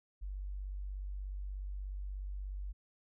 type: tone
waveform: sine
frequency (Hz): 48.35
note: G1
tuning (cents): -23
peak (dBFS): -38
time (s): 0.21-2.73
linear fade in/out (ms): 20
effects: none